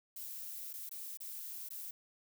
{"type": "noise with dropouts", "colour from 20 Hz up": "violet", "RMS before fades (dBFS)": -45, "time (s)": [0.16, 1.91], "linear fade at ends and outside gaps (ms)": 5, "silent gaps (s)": [[0.731, 0.736], [0.893, 0.912], [1.173, 1.203], [1.689, 1.704]], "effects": []}